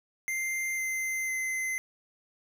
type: tone with pitch steps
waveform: square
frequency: 2093 / 2075 / 2057 Hz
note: C7 / C7 / C7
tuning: 0 / -15 / -30 cents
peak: -30 dBFS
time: 0.28-1.78 s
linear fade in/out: 0 ms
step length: 500 ms
effects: none